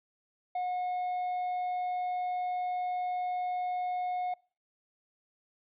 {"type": "tone", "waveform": "triangle", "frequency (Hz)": 725, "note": "F#5", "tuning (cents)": -35, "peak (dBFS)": -28, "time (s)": [0.55, 4.34], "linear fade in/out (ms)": 5, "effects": ["noise-tail reverb RT60 0.4 s tail -25 dB re dry", "resampled to 8000 Hz"]}